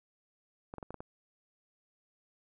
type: clicks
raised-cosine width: 1 ms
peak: -28 dBFS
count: 6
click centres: 0.739 / 0.783 / 0.828 / 0.906 / 0.943 / 1.005 s
effects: none